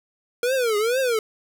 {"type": "tone with vibrato", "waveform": "square", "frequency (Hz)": 470.1, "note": "A#4", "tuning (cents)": 15, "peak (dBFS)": -20, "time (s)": [0.43, 1.19], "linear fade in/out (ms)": 2, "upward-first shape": "triangle", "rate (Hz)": 2.2, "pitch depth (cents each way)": 250, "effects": []}